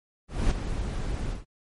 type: noise with ADSR envelope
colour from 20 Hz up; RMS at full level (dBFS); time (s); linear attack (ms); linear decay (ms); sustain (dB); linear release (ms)
brown; -21; 0.28-1.45; 230; 7; -9; 160
effects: MP3 48 kbps